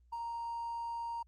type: tone with hard clipping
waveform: triangle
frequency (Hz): 932.3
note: A#5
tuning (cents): 0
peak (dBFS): -37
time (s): 0.12-1.23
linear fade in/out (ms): 10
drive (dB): 4
effects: added 60 Hz sine -62 dBFS peak until 1.27 s + Opus 24 kbps